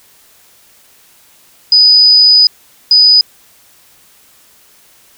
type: tone bursts at uneven times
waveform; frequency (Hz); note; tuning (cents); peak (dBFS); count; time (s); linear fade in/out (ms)
sine; 4978; D#8; 0; -3; 2; 1.72-2.47 / 2.91-3.21; 2
effects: white hiss -46 dBFS RMS until 5.17 s